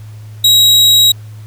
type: tone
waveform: 40% pulse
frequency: 3834 Hz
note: A#7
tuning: 48 cents sharp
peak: -4 dBFS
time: 0.44-1.12 s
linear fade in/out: 5 ms
effects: added 107 Hz sine -28 dBFS peak until 1.46 s + pink hiss -46 dBFS RMS until 1.46 s